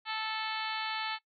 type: harmonic tone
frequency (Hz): 438.3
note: A4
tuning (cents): -7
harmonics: 2 / 3 / 4 / 5 / 6 / 7 / 8 / 9 / 10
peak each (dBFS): -38 / -40 / -41 / -42 / -43 / -43 / -44 / -45 / -45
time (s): 0.05-1.19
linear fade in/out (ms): 50
effects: noise-tail reverb RT60 0.1 s tail -18 dB re dry